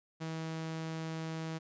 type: tone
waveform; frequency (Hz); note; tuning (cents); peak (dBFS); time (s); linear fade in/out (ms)
sawtooth; 161.1; E3; -39; -33; 0.2-1.59; 20
effects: resampled to 16000 Hz